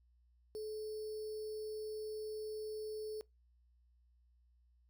sine tone with sample-and-hold, 430 Hz, A4, 40 cents flat, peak -40 dBFS, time 0.55-3.21 s, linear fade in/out 0 ms, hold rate 4900 Hz, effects noise-tail reverb RT60 0.2 s tail -23 dB re dry + added 60 Hz sine -67 dBFS peak until 4.89 s

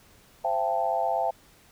sine chord, A minor seventh, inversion first, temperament equal with one note detuned, 523.3 / 675.8 / 784 / 880 Hz, C5 / E5 / G5 / A5, 0 / +43 / 0 / 0 cents, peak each -32 / -27 / -28 / -31 dBFS, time 0.44-1.31 s, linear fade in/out 10 ms, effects pink hiss -57 dBFS RMS until 1.71 s

